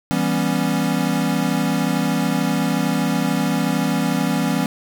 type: chord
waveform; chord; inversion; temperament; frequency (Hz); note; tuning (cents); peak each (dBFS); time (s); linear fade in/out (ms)
square; C# half-diminished seventh; first; equal with one note detuned; 164.81 / 196 / 243.8 / 277.2; E3 / G3 / B3 / C#4; 0 / 0 / -22 / 0; -24; 0.11-4.66; 0
effects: none